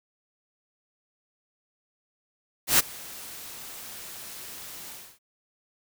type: noise with ADSR envelope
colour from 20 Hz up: white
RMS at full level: -17 dBFS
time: 2.67-5.19 s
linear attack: 120 ms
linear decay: 20 ms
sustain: -24 dB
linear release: 290 ms
effects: none